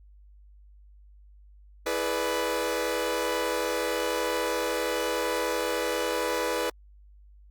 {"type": "chord", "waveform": "sawtooth", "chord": "E dominant seventh", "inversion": "none", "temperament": "equal with one note detuned", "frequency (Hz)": [329.6, 423.5, 493.9, 587.3], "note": ["E4", "G#4", "B4", "D5"], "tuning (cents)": [0, 34, 0, 0], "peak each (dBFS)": [-31, -29, -25, -30], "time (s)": [1.86, 6.7], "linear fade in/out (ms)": 5, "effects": ["added 50 Hz sine -50 dBFS peak until 7.5 s", "Opus 48 kbps"]}